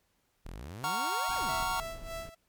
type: exponential two-way sweep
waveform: sawtooth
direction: up then down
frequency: 34.19 to 854 to 34.19 Hz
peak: -37 dBFS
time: 0.45-1.63 s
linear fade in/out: 0 ms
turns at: 1.34 s
type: chord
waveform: square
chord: Gb major seventh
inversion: none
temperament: just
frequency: 740 / 925 / 1110 / 1387.5 Hz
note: Gb5 / Bb5 / Db6 / F6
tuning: 0 / -14 / +2 / -12 cents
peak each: -38 / -35 / -36 / -36 dBFS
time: 0.84-1.8 s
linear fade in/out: 0 ms
type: noise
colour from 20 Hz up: brown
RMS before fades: -45 dBFS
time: 1.28-2.3 s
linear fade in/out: 10 ms
type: tone with tremolo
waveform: sawtooth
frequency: 661 Hz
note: E5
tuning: 5 cents sharp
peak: -33 dBFS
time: 1.48-2.35 s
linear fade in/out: 10 ms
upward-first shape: sine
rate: 3.3 Hz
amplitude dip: 80%
effects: pink hiss -74 dBFS RMS until 2.48 s + MP3 96 kbps